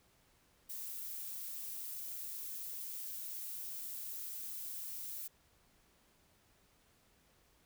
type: noise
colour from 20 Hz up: violet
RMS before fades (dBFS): -44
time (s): 0.69-5.28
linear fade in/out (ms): 10
effects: pink hiss -70 dBFS RMS until 7.65 s